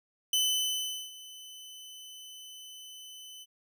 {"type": "tone with ADSR envelope", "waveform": "sawtooth", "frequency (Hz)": 3025, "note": "F#7", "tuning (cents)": 38, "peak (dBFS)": -21, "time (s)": [0.33, 3.46], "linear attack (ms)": 3, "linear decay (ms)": 770, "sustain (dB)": -21, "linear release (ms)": 38, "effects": []}